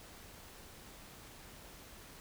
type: silence
effects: pink hiss -54 dBFS RMS until 2.2 s